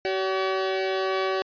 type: tone pair together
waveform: sawtooth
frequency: 380.3 / 569.8 Hz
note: F#4 / C#5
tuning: +48 / +48 cents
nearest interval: perfect fifth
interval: 700 cents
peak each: -21 / -25 dBFS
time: 0.05-1.42 s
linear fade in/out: 0 ms
effects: resampled to 11025 Hz